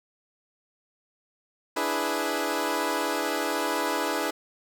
15% pulse chord, E dominant seventh, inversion third, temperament equal, 293.7 / 329.6 / 415.3 / 493.9 Hz, D4 / E4 / G#4 / B4, 0 / 0 / 0 / 0 cents, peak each -25 dBFS, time 1.76-4.31 s, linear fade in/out 10 ms, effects none

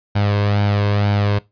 sawtooth tone with flanger, 102.5 Hz, G#2, 22 cents flat, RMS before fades -17 dBFS, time 0.15-1.39 s, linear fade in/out 10 ms, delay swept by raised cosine 1.3 to 1.91 ms, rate 2.1 Hz, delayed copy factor +0.5, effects noise-tail reverb RT60 0.2 s tail -19 dB re dry + resampled to 11025 Hz

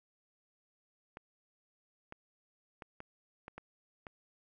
clicks, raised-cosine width 0.5 ms, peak -30 dBFS, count 7, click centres 1.171 / 2.124 / 2.822 / 3.004 / 3.481 / 3.58 / 4.068 s, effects none

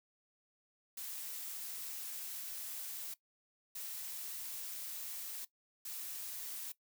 blue noise bursts at uneven times, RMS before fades -44 dBFS, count 3, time 0.97-3.14 / 3.75-5.45 / 5.85-6.72 s, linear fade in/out 5 ms, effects noise-tail reverb RT60 0.1 s tail -18 dB re dry

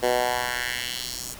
10% pulse tone with high-pass filter sweep, 123.47 Hz, B2, in tune, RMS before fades -27 dBFS, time 0.02-1.35 s, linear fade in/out 20 ms, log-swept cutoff 440 to 7600 Hz, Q 1.7, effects pink hiss -42 dBFS RMS until 1.39 s

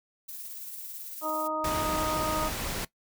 violet noise with tremolo, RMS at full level -39 dBFS, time 0.28-1.48 s, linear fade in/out 10 ms, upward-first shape triangle, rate 18 Hz, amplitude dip 35%
harmonic tone, 311.1 Hz, D#4, in tune, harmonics 1 / 2 / 3 / 4, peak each -37 / -33 / -34 / -32 dBFS, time 1.21-2.51 s, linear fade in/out 50 ms
pink noise, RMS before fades -33 dBFS, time 1.64-2.85 s, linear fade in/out 5 ms
effects noise-tail reverb RT60 0.1 s tail -18 dB re dry

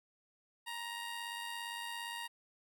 15% pulse tone with amplitude modulation, 938 Hz, A#5, 11 cents sharp, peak -32 dBFS, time 0.66-2.28 s, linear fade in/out 20 ms, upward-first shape sine, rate 97.4 Hz, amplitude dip 45%, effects none

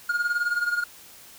triangle tone with tremolo, 1426 Hz, F6, 36 cents sharp, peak -18 dBFS, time 0.09-0.84 s, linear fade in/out 5 ms, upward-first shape sine, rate 19 Hz, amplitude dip 70%, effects white hiss -48 dBFS RMS until 1.38 s

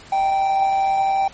triangle tone with amplitude modulation, 780 Hz, G5, 9 cents flat, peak -12 dBFS, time 0.12-1.28 s, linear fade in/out 5 ms, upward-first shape sine, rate 155 Hz, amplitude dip 40%, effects pink hiss -43 dBFS RMS until 1.33 s + MP3 32 kbps

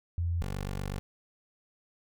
sine / 15% pulse tone pair in turn, 85.4 / 48.17 Hz, F2 / G1, -38 / -30 cents, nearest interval minor seventh, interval 992 cents, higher first, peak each -27 dBFS, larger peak neither, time 0.18-0.42 / 0.42-0.99 s, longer second, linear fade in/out 0 ms, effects none

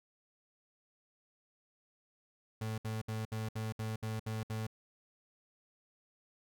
35% pulse tone bursts, 110 Hz, A2, in tune, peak -34 dBFS, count 9, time 2.61-4.668 s, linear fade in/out 5 ms, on 170 ms, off 66 ms, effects none

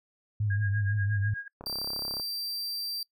sine tone with vibrato, 102.5 Hz, G#2, 22 cents flat, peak -25 dBFS, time 0.4-1.34 s, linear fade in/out 5 ms, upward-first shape triangle, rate 5.9 Hz, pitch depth 79 cents each way
sine tone with tremolo, 1636 Hz, G#6, 26 cents flat, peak -32 dBFS, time 0.5-1.48 s, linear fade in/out 5 ms, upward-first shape sine, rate 8.2 Hz, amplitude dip 85%
click train, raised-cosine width 1 ms, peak -27 dBFS, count 21, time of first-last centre 1.61-2.198 s, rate 34 Hz
45% pulse tone, 4698 Hz, D8, in tune, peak -31 dBFS, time 1.66-3.03 s, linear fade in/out 2 ms
effects noise-tail reverb RT60 0.1 s tail -23 dB re dry

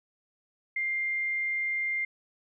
sine tone, 2100 Hz, C7, 6 cents sharp, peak -27 dBFS, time 0.76-2.05 s, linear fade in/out 5 ms, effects none

